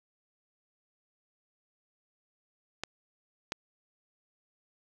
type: clicks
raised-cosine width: 0.2 ms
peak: -16 / -15 dBFS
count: 2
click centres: 2.836 / 3.521 s
effects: none